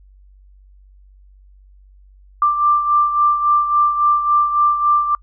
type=beating tone pair; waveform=sine; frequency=1181 / 1184.6 Hz; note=D6 / D6; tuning=+9 / +15 cents; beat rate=3.6 Hz; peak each=-13 / -20 dBFS; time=2.42-5.15 s; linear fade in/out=2 ms; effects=noise-tail reverb RT60 0.1 s tail -25 dB re dry + added 48 Hz sine -44 dBFS peak until 5.22 s